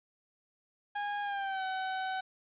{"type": "tone with pitch glide", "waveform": "30% pulse", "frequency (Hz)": [820, 756.3], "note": ["G#5", "F#5"], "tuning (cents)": [-22, 38], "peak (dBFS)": -30, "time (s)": [0.95, 2.21], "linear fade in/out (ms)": 10, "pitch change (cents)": -140, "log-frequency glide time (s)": [1.22, 1.64], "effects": ["resampled to 8000 Hz", "10-bit"]}